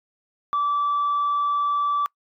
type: tone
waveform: sine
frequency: 1159 Hz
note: D6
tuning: 23 cents flat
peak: -18 dBFS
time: 0.53-2.06 s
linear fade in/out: 0 ms
effects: noise-tail reverb RT60 0.1 s tail -26 dB re dry + tanh soft clip ceiling -17 dBFS